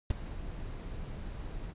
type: noise with ADSR envelope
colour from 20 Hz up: brown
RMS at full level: -25 dBFS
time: 0.1-1.74 s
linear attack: 6 ms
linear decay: 13 ms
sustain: -15 dB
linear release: 40 ms
effects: resampled to 8000 Hz